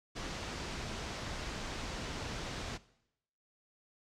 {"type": "low-pass noise", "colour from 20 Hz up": "pink", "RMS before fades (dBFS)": -41, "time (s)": [0.15, 2.78], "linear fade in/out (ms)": 20, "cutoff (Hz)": 6600, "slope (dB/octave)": 24, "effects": ["noise-tail reverb RT60 0.8 s tail -19 dB re dry"]}